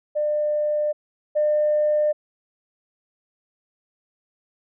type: tone pair in turn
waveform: sine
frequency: 599 / 601.5 Hz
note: D5 / D5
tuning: +34 / +41 cents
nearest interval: unison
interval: 7 cents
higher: second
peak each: -19 / -16 dBFS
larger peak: second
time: 0.15-0.93 / 1.35-2.13 s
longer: neither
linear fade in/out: 20 ms
effects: tanh soft clip ceiling -12 dBFS